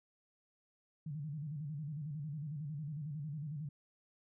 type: tone with vibrato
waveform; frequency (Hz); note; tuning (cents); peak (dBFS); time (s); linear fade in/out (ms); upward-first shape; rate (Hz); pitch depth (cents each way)
sine; 149.1; D3; +27; -39; 1.06-3.69; 5; square; 11; 100
effects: none